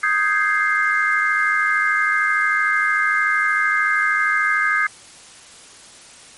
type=chord; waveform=sine; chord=Ab major seventh; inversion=second; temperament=equal; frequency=1244.5 / 1568 / 1661.2 / 2093 Hz; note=Eb6 / G6 / Ab6 / C7; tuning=0 / 0 / 0 / 0 cents; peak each=-21 dBFS; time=0.03-4.87 s; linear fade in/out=5 ms; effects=white hiss -43 dBFS RMS until 6.37 s + MP3 48 kbps